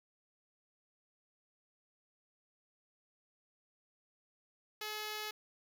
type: tone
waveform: 5% pulse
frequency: 425.9 Hz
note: G#4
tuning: 44 cents sharp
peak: -28 dBFS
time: 4.81-5.31 s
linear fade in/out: 5 ms
effects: none